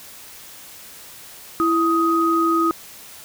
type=tone pair together; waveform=sine; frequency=331.9 / 1253.1 Hz; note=E4 / D#6; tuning=+12 / +12 cents; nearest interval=octave + major seventh; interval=2300 cents; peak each=-18 / -18 dBFS; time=1.6-2.71 s; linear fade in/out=0 ms; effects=white hiss -41 dBFS RMS until 3.24 s